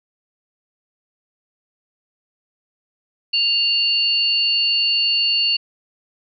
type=tone pair together; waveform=sine; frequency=2794 / 4446 Hz; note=F7 / C#8; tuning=0 / +4 cents; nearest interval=minor sixth; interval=804 cents; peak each=-18 dBFS; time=3.33-5.57 s; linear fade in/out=10 ms; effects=none